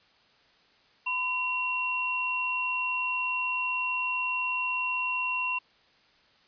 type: tone pair together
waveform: sine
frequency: 1006.8 / 2738 Hz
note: B5 / F7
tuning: +33 / -35 cents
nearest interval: octave + perfect fourth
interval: 1732 cents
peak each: -32 / -28 dBFS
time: 1.06-5.59 s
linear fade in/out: 10 ms
effects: white hiss -62 dBFS RMS until 6.47 s + resampled to 11025 Hz